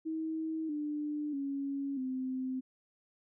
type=tone with pitch steps; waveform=sine; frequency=319 / 297.6 / 277.7 / 259.1 Hz; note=D#4 / D4 / C#4 / C4; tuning=+43 / +23 / +3 / -17 cents; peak=-33 dBFS; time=0.05-2.61 s; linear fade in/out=20 ms; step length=640 ms; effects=none